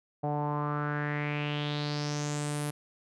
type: tone with low-pass filter sweep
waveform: sawtooth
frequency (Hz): 147.4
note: D3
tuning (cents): +7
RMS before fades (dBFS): -32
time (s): 0.23-2.71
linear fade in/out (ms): 10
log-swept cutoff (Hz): 710 to 11000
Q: 4.6
effects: none